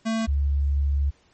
square / sine tone pair in turn, 223.8 / 70.49 Hz, A3 / C#2, +30 / +30 cents, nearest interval octave + minor sixth, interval 2000 cents, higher first, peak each -23 / -19 dBFS, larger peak second, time 0.05-0.27 / 0.27-1.11 s, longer second, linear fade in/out 20 ms, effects pink hiss -61 dBFS RMS until 1.33 s + MP3 32 kbps

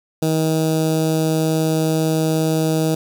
15% pulse tone with notch filter, 158.7 Hz, D#3, 35 cents sharp, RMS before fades -18 dBFS, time 0.22-2.95 s, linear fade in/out 5 ms, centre 1900 Hz, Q 0.54, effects none

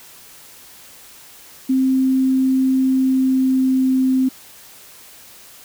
sine tone with pitch glide, 262.5 to 260.5 Hz, C4 to C4, +6 to -7 cents, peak -13 dBFS, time 1.69-4.29 s, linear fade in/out 10 ms, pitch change -13 cents, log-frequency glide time 2.83-4.07 s, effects white hiss -43 dBFS RMS until 5.64 s

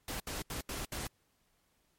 pink noise bursts at uneven times, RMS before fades -39 dBFS, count 5, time 0.08-0.2 / 0.27-0.42 / 0.5-0.61 / 0.69-0.85 / 0.92-1.07 s, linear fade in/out 2 ms, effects pink hiss -74 dBFS RMS until 1.98 s + MP3 64 kbps

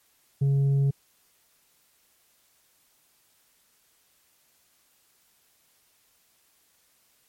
triangle tone with tanh clipping, 138.59 Hz, C#3, in tune, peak -20 dBFS, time 0.41-0.91 s, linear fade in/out 10 ms, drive 8 dB, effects white hiss -65 dBFS RMS until 7.28 s + MP3 64 kbps

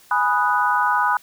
sine chord, G# minor seventh, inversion none, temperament equal, 830.6 / 987.8 / 1244.5 / 1480 Hz, G#5 / B5 / D#6 / F#6, 0 / 0 / 0 / 0 cents, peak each -23 / -20 / -22 / -22 dBFS, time 0.11-1.17 s, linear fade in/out 2 ms, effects white hiss -51 dBFS RMS until 1.22 s

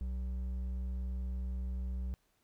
triangle tone with hard clipping, 62.8 Hz, B1, 30 cents sharp, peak -36 dBFS, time 0.01-2.14 s, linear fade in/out 0 ms, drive 9 dB, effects pink hiss -75 dBFS RMS until 2.43 s

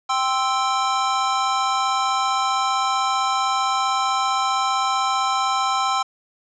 square chord, C major, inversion second, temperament equal, 784 / 1046.5 / 1318.5 Hz, G5 / C6 / E6, 0 / 0 / 0 cents, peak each -24 dBFS, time 0.09-6.03 s, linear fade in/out 10 ms, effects resampled to 16000 Hz + 8-bit

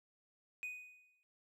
triangle tone with exponential decay, 2489 Hz, D#7, in tune, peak -37 dBFS, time 0.63-1.23 s, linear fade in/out 0 ms, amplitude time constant 130 ms, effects noise-tail reverb RT60 0.1 s tail -21 dB re dry

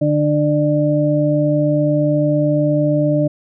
harmonic tone, 148.8 Hz, D3, 23 cents sharp, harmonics 1 / 2 / 4, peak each -17 / -17 / -17 dBFS, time 0.01-3.28 s, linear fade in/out 10 ms, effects none

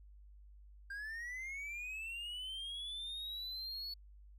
triangle linear sweep, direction up, 1587 to 4435 Hz, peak -40 dBFS, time 0.9-3.94 s, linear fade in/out 5 ms, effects added 50 Hz sine -55 dBFS peak until 4.38 s

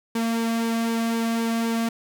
sawtooth tone with flanger, 228.9 Hz, A#3, 31 cents flat, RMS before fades -24 dBFS, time 0.15-1.89 s, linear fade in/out 5 ms, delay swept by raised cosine 1.5 to 2.31 ms, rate 3.9 Hz, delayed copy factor -0.55, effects none

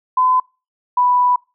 sine tone pair in turn, 1016 / 988.2 Hz, B5 / B5, +49 / +1 cents, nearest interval unison, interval 48 cents, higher first, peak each -11 dBFS, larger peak neither, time 0.17-0.4 / 0.97-1.36 s, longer second, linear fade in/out 5 ms, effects noise-tail reverb RT60 0.3 s tail -26 dB re dry

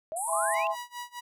sine exponential sweep, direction up, 614 to 2794 Hz, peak -32 dBFS, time 0.12-0.67 s, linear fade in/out 0 ms
pink band-pass noise, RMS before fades -35 dBFS, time 0.16-0.55 s, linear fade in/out 10 ms, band 8100 to 11000 Hz, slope 96 dB/octave
sine chord, E augmented, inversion none, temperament equal, 659.3 / 830.6 / 1046.5 Hz, E5 / G#5 / B#5, 0 / 0 / 0 cents, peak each -30 dBFS, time 0.27-0.76 s, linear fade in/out 50 ms
sawtooth tone with tremolo, 970 Hz, B5, 31 cents flat, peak -31 dBFS, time 0.53-1.21 s, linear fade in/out 20 ms, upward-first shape sine, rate 4.8 Hz, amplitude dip 95%
effects none

